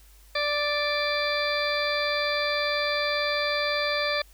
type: harmonic tone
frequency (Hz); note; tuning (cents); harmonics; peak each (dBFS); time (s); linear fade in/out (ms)
587.3; D5; 0; 1 / 2 / 3 / 4 / 6 / 7 / 8; -28 / -32 / -31 / -31 / -34 / -36 / -33; 0.35-4.22; 5
effects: added 50 Hz sine -51 dBFS peak until 4.33 s + white hiss -58 dBFS RMS until 4.33 s